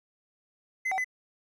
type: tone with pitch steps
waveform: triangle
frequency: 2051 / 759 / 2015 Hz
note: C7 / F#5 / B6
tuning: -35 / +44 / +34 cents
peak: -25 dBFS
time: 0.85-1.045 s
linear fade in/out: 10 ms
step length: 65 ms
effects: none